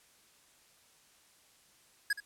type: tone with echo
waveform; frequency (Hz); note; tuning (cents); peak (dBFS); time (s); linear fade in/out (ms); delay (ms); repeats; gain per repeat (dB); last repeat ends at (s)
square; 1661.2; G#6; 0; -28; 2.1-2.13; 5; 73; 1; -13; 2.203
effects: white hiss -64 dBFS RMS until 2.25 s + low-pass 11000 Hz 12 dB/octave